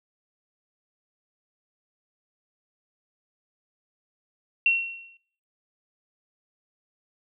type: tone with exponential decay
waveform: sine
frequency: 2727 Hz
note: F7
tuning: 42 cents flat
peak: -15 dBFS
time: 4.66-5.17 s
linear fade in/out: 2 ms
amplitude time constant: 110 ms
effects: noise-tail reverb RT60 0.8 s tail -22 dB re dry